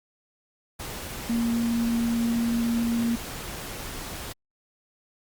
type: tone in noise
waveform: sine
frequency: 233.1 Hz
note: A#3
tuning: in tune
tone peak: -22 dBFS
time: 1.29-3.16 s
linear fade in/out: 10 ms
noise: pink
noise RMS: -36 dBFS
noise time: 0.79-4.33 s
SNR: +11 dB
effects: Opus 48 kbps